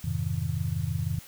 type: chord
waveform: sine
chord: F minor seventh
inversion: none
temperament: just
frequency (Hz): 87.31 / 104.77 / 130.96 / 157.15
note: F2 / Ab2 / C3 / Eb3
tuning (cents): 0 / +16 / +2 / +18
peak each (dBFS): -32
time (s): 0.04-1.19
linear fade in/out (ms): 5
effects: white hiss -49 dBFS RMS until 1.27 s